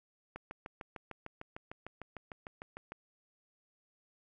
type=click train; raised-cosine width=0.5 ms; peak=-28 dBFS; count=18; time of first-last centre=0.36-2.92 s; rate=6.64 Hz; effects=none